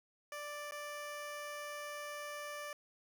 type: tone with dropouts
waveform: 15% pulse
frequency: 588 Hz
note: D5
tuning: 2 cents sharp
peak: -36 dBFS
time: 0.32-2.73 s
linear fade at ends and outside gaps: 2 ms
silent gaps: 0.711-0.72 s
effects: none